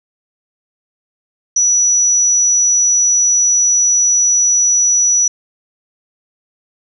sine tone, 5890 Hz, F#8, 9 cents flat, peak -9 dBFS, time 1.56-5.28 s, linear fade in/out 5 ms, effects none

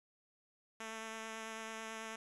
5% pulse tone with vibrato, 222.2 Hz, A3, 17 cents sharp, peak -32 dBFS, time 0.8-2.16 s, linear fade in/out 5 ms, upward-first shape triangle, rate 9.1 Hz, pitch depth 14 cents each way, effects resampled to 24000 Hz + 11-bit

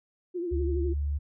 sine tone with vibrato, 349.2 Hz, F4, in tune, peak -29 dBFS, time 0.34-0.94 s, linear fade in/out 20 ms, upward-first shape triangle, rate 12 Hz, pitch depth 85 cents each way
sine tone, 72.2 Hz, D2, 29 cents flat, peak -26 dBFS, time 0.51-1.19 s, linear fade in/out 20 ms
effects none

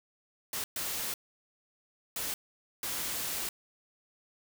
white noise bursts at uneven times, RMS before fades -35 dBFS, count 4, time 0.53-0.64 / 0.76-1.14 / 2.16-2.34 / 2.83-3.49 s, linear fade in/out 2 ms, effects none

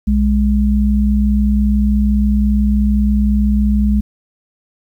sine tone pair together, 61.75 / 207.7 Hz, B1 / G#3, 0 / 0 cents, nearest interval octave + major sixth, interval 2100 cents, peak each -13 dBFS, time 0.07-4.01 s, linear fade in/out 10 ms, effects 8-bit

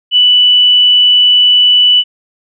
sine tone, 2970 Hz, F#7, 6 cents sharp, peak -4 dBFS, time 0.11-2.04 s, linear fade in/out 50 ms, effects none

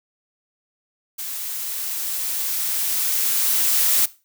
blue noise with level ramp, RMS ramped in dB -30 to -17 dBFS, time 1.18-4.06 s, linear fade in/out 10 ms, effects noise-tail reverb RT60 0.3 s tail -18 dB re dry

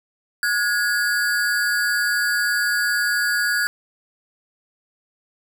square ring-modulated tone, 1554 Hz, G6, 16 cents flat, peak -16 dBFS, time 0.43-3.67 s, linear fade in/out 0 ms, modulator 109 Hz, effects 9-bit

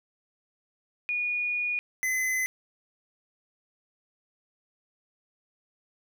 sine / square tone pair in turn, 2450 / 2033 Hz, D#7 / B6, -27 / +50 cents, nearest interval minor third, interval 323 cents, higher first, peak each -26 dBFS, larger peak neither, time 1.09-1.79 / 2.03-2.46 s, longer first, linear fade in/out 0 ms, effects none

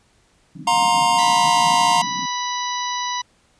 pink band-pass noise, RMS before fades -35 dBFS, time 0.55-2.26 s, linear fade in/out 5 ms, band 140 to 300 Hz, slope 96 dB/octave
square chord, F suspended fourth, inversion none, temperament equal with one note detuned, 711.9 / 932.3 / 1046.5 Hz, F5 / Bb5 / C6, +33 / 0 / 0 cents, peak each -22 / -17 / -22 dBFS, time 0.67-2.02 s, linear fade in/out 5 ms
harmonic tone, 985 Hz, B5, 5 cents flat, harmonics 1 / 2 / 3 / 4 / 5 / 6, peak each -24 / -31 / -34 / -30 / -36 / -32 dBFS, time 1.18-3.22 s, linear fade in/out 10 ms
effects pink hiss -59 dBFS RMS until 3.59 s + resampled to 22050 Hz

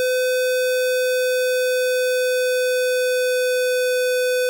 square tone with pitch glide, 507 to 502 Hz, B4 to B4, +45 to +28 cents, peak -18 dBFS, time 0-4.49 s, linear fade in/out 0 ms, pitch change -17 cents, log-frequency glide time 0.2-4.11 s, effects none

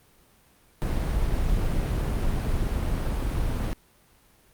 brown noise, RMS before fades -25 dBFS, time 0.82-3.73 s, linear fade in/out 0 ms, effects pink hiss -59 dBFS RMS until 4.53 s + Opus 32 kbps

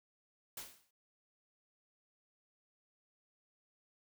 white noise with exponential decay, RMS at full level -42 dBFS, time 0.57-0.91 s, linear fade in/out 5 ms, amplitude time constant 72 ms, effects none

